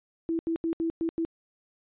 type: tone bursts at uneven times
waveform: sine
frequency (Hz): 329.6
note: E4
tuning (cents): 0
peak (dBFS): -25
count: 6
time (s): 0.29-0.39 / 0.47-0.56 / 0.64-0.73 / 0.8-0.9 / 1.01-1.09 / 1.18-1.25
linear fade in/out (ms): 0
effects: resampled to 8000 Hz